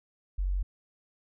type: tone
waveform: sine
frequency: 46.53 Hz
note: F#1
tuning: 10 cents sharp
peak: -26 dBFS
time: 0.38-0.63 s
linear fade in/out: 10 ms
effects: none